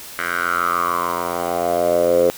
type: tone with band-pass filter sweep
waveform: 10% pulse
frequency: 86.8 Hz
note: F2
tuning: 10 cents flat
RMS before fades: -19 dBFS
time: 0.19-2.3 s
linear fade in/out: 0 ms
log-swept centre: 1700 to 490 Hz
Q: 6.7
effects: white hiss -36 dBFS RMS until 2.37 s